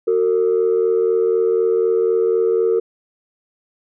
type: tone pair together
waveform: sine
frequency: 370 / 454 Hz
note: F#4 / A#4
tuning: 0 / -46 cents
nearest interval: major third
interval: 354 cents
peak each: -17 / -14 dBFS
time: 0.07-2.8 s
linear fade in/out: 10 ms
effects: tanh soft clip ceiling -9 dBFS